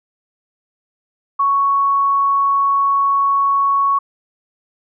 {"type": "tone", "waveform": "sine", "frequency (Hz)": 1111, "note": "C#6", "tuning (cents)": 4, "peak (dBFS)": -12, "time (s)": [1.39, 3.99], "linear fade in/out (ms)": 10, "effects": []}